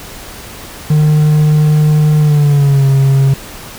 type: tone with pitch glide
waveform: triangle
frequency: 151.9 to 136.11 Hz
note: D#3 to C#3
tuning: -41 to -31 cents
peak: -4 dBFS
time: 0.9-3.34 s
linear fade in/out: 5 ms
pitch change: -190 cents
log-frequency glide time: 2.19-2.87 s
effects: pink hiss -30 dBFS RMS until 3.78 s